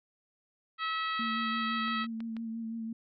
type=harmonic tone; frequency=647 Hz; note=E5; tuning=32 cents flat; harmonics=2 / 3 / 4 / 5 / 6 / 7; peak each=-32 / -37 / -41 / -41 / -42 / -49 dBFS; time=0.78-2.07 s; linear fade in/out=50 ms
type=tone with vibrato; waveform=sine; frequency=226.6 Hz; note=A#3; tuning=49 cents flat; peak=-34 dBFS; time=1.19-2.93 s; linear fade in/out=5 ms; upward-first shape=sine; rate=5.9 Hz; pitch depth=26 cents each way
type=click train; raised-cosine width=0.3 ms; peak=-31 dBFS; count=4; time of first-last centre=1.88-2.367 s; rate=6.16 Hz
effects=MP3 96 kbps